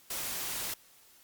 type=noise; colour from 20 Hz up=white; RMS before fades=-36 dBFS; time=0.1-0.74 s; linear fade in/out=5 ms; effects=white hiss -60 dBFS RMS until 1.23 s + Opus 48 kbps